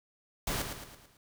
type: noise with echo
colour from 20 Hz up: pink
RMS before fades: -33 dBFS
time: 0.47-0.62 s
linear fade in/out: 2 ms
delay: 110 ms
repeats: 5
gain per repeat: -6 dB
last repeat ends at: 1.17 s
effects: none